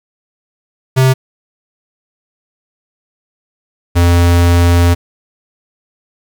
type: tone pair in turn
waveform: square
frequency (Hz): 130.81 / 86.58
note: C3 / F2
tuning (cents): 0 / -14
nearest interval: perfect fifth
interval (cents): 714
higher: first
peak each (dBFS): -7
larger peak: neither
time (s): 0.96-1.14 / 3.95-4.95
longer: second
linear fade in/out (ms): 20
effects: 8-bit